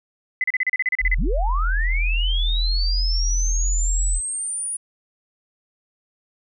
sine tone bursts, 2022 Hz, B6, 40 cents sharp, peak -17 dBFS, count 12, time 0.41-1.144 s, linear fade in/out 2 ms, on 30 ms, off 34 ms
sine tone, 41.2 Hz, E1, in tune, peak -18 dBFS, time 1-4.21 s, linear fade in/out 50 ms
sine linear sweep, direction up, 98 to 9760 Hz, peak -24 dBFS, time 1.18-4.77 s, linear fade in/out 10 ms
effects none

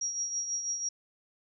sine tone with tremolo, 5670 Hz, F8, 25 cents sharp, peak -28 dBFS, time 0.01-0.89 s, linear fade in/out 5 ms, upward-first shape triangle, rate 6.1 Hz, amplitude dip 60%, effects none

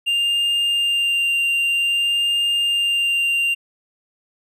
triangle tone with vibrato, 2794 Hz, F7, in tune, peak -15 dBFS, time 0.06-3.55 s, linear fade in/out 20 ms, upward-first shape sine, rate 0.52 Hz, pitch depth 9 cents each way, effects none

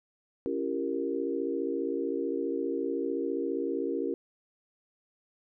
sine chord, C# diminished seventh, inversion none, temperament equal with one note detuned, 277.2 / 336.7 / 392 / 466.2 Hz, C#4 / E4 / G4 / Bb4, 0 / +37 / 0 / 0 cents, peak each -34 dBFS, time 0.46-4.14 s, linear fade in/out 0 ms, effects none

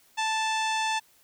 harmonic tone with a mistuned harmonic, 880 Hz, A5, in tune, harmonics 1 / 2 / 3 / 4 / 5 / 6 / 7 / 8 / 9, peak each -27 / -33 / -33 / -35 / -42 / -42 / -41 / -46 / -43 dBFS, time 0.17-1 s, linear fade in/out 20 ms, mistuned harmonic 9, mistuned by +50 cents, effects white hiss -61 dBFS RMS until 1.23 s

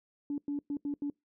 sine tone bursts at uneven times, 287.4 Hz, D4, 37 cents flat, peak -30 dBFS, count 5, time 0.3-0.38 / 0.48-0.59 / 0.7-0.77 / 0.85-0.94 / 1.02-1.1 s, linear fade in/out 2 ms, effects noise-tail reverb RT60 0.2 s tail -26 dB re dry + tanh soft clip ceiling -26 dBFS

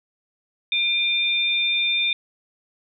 sine tone pair together, 2400 / 3596 Hz, D7 / A7, +37 / +37 cents, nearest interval perfect fifth, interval 700 cents, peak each -22 / -21 dBFS, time 0.72-2.13 s, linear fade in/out 2 ms, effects none

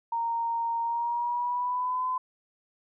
sine tone with pitch glide, 927 to 1016.8 Hz, A#5 to C6, -10 to -50 cents, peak -26 dBFS, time 0.12-2.18 s, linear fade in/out 5 ms, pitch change +160 cents, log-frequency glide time 0.82-2.06 s, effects none

